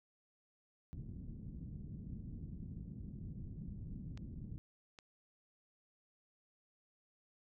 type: low-pass noise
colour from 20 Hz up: white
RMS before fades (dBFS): -47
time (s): 0.93-4.58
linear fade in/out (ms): 0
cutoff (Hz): 200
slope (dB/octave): 24
type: clicks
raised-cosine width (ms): 0.2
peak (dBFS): -36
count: 2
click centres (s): 4.175 / 4.988
effects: none